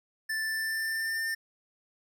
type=tone with pitch glide; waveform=square; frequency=1763 to 1799 Hz; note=A6 to A6; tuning=+3 to +38 cents; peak=-30 dBFS; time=0.29-1.35 s; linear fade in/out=10 ms; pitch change=+35 cents; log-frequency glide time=0.42-1.19 s; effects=none

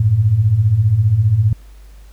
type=beating tone pair; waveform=sine; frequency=95.3 / 110.3 Hz; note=G2 / A2; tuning=-48 / +5 cents; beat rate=15 Hz; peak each=-17 / -11 dBFS; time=0-1.53 s; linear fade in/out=5 ms; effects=added 50 Hz sine -37 dBFS peak until 2.12 s + pink hiss -52 dBFS RMS until 2.12 s

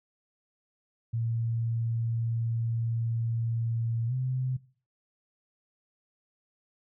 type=tone with pitch glide; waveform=sine; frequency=115.2 to 128.56 Hz; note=A#2 to C3; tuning=-20 to -30 cents; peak=-27 dBFS; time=1.13-4.57 s; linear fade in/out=10 ms; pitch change=+190 cents; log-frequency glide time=4.07-4.13 s; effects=noise-tail reverb RT60 0.4 s tail -19 dB re dry

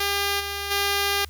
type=tone with level steps; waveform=5% pulse; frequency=401.6 Hz; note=G4; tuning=42 cents sharp; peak=-11 / -17 / -10 dBFS; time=0-1.25 s; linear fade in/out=5 ms; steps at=0.39 / 0.7 s; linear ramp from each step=20 ms; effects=added 75 Hz sine -40 dBFS peak until 1.29 s + white hiss -54 dBFS RMS until 1.29 s

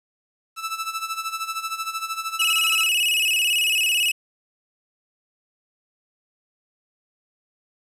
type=tone with tremolo; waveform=sawtooth; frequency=1318.5 Hz; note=E6; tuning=in tune; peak=-20 dBFS; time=0.56-2.89 s; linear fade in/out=50 ms; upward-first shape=sine; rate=13 Hz; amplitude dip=75%
type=tone with vibrato; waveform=45% pulse; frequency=2738 Hz; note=F7; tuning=35 cents flat; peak=-18 dBFS; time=2.39-4.12 s; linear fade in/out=10 ms; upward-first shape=square; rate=18 Hz; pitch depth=100 cents each way
effects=resampled to 32000 Hz + 9-bit

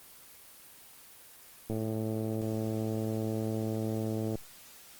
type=click train; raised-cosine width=2 ms; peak=-21 dBFS; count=293; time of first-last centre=1.7-4.355 s; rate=110 Hz; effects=white hiss -53 dBFS RMS until 4.99 s + Opus 24 kbps

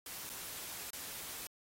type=noise with dropouts; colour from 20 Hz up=white; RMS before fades=-45 dBFS; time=0.06-1.47 s; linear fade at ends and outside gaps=2 ms; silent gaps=0.294-0.298 / 0.905-0.931 s; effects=AAC 48 kbps

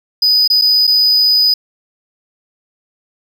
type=tone with dropouts; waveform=triangle; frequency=4978 Hz; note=D#8; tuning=in tune; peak=-7 dBFS; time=0.22-1.54 s; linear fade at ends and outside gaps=5 ms; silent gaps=0.477-0.5 / 0.614-0.619 / 0.87-0.875 s; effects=none

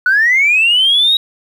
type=linear sweep; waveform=sine; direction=up; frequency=1450 to 3837 Hz; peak=-7 dBFS; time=0.06-1.17 s; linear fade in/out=2 ms; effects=tanh soft clip ceiling -4 dBFS + 7-bit

